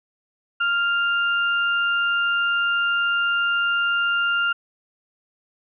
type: tone pair together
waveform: sine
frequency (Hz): 1396.9 / 2796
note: F6 / F7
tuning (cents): 0 / +1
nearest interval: octave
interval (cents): 1201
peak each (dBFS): -19 / -26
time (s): 0.6-4.53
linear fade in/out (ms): 10
effects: none